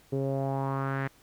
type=tone with low-pass filter sweep; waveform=sawtooth; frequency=135.8 Hz; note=C#3; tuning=35 cents flat; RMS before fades=-30 dBFS; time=0.12-1.08 s; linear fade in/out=10 ms; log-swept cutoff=420 to 1900 Hz; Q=3.4; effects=pink hiss -60 dBFS RMS until 1.22 s